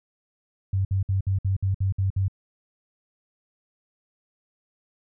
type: tone bursts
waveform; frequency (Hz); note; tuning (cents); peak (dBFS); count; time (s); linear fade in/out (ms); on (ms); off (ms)
sine; 96.4; G2; -28; -20; 9; 0.73-2.282; 5; 120; 59
effects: none